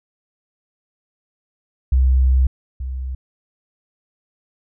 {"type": "tone pair in turn", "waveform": "sine", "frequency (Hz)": [64.7, 64.7], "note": ["C2", "C2"], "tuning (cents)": [-19, -19], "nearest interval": "unison", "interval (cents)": 0, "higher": "neither", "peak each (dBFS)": [-11, -23], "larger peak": "first", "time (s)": [[1.92, 2.47], [2.8, 3.15]], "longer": "first", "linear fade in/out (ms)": 5, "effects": []}